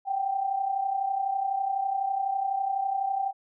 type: tone pair together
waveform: sine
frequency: 752 / 784 Hz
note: F#5 / G5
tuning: +28 / 0 cents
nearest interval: minor second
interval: 72 cents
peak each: -32 / -26 dBFS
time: 0.05-3.33 s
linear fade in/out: 50 ms
effects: none